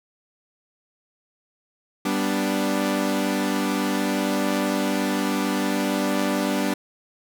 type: chord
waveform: sawtooth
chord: G major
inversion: none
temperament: equal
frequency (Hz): 196 / 246.9 / 293.7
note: G3 / B3 / D4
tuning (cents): 0 / 0 / 0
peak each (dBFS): -22 / -23 / -21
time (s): 2.05-6.74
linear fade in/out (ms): 5
effects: none